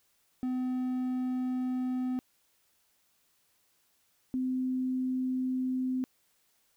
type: tone pair in turn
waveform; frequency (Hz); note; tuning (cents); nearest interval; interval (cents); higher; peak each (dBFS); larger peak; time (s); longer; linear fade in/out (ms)
triangle / sine; 253.9 / 256.9; B3 / C4; +48 / -32; unison; 20; second; -27 / -28; first; 0.43-2.19 / 4.34-6.04; first; 0
effects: white hiss -71 dBFS RMS until 6.76 s